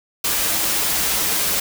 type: noise with comb filter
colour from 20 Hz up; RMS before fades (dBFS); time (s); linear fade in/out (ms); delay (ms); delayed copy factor
white; -20; 0.24-1.6; 5; 8; -0.55
effects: none